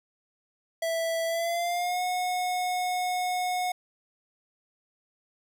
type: tone with pitch glide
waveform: square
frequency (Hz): 659.3 to 727.3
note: E5 to F#5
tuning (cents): 0 to -30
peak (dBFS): -27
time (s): 0.82-3.72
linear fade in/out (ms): 5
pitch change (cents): +170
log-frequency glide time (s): 1.26-2.02
effects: none